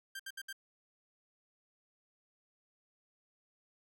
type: tone bursts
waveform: sawtooth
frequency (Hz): 1580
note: G6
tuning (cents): +13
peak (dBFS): -38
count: 4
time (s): 0.15-0.528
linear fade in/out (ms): 5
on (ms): 45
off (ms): 66
effects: none